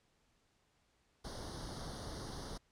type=noise with comb filter; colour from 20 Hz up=pink; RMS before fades=-45 dBFS; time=1.24-2.58 s; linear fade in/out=10 ms; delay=0.2 ms; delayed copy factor=+0.95; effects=pink hiss -75 dBFS RMS until 2.71 s + low-pass 8000 Hz 12 dB/octave